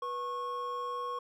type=tone pair together; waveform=triangle; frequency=489 / 1093 Hz; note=B4 / C#6; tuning=-17 / -25 cents; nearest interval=octave + major second; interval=1392 cents; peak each=-38 / -33 dBFS; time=0.02-1.19 s; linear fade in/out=5 ms; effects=none